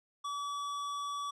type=tone; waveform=square; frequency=1145 Hz; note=D6; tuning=44 cents flat; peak=-36 dBFS; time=0.24-1.31 s; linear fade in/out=10 ms; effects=low-pass 7000 Hz 12 dB/octave